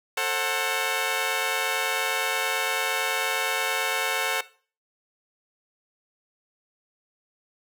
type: chord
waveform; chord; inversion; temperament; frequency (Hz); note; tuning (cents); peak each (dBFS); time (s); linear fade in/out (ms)
10% pulse; F# diminished; first; just; 444 / 532.8 / 740; A4 / C5 / F#5; +16 / +31 / 0; -21; 0.17-4.41; 5
effects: noise-tail reverb RT60 0.4 s tail -18 dB re dry